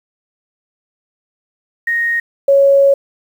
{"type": "tone pair in turn", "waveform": "sine", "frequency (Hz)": [1864.7, 554.4], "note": ["A#6", "C#5"], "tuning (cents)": [0, 0], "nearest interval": "octave + major sixth", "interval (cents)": 2100, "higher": "first", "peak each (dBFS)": [-13, -6], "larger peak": "second", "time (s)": [[1.87, 2.2], [2.48, 2.94]], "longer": "second", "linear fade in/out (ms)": 5, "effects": ["7-bit"]}